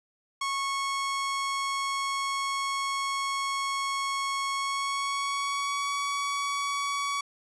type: tone with pitch glide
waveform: sawtooth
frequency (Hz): 1100 to 1129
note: C#6 to C#6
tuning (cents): -14 to +31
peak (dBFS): -24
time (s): 0.41-7.21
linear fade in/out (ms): 5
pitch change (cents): +45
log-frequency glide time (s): 4.55-5.93
effects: resampled to 22050 Hz